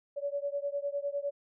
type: beating tone pair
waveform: sine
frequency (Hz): 564 / 573.9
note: C#5 / D5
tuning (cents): +30 / -40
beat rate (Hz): 9.9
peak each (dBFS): -34 / -35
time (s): 0.16-1.31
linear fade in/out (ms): 20
effects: none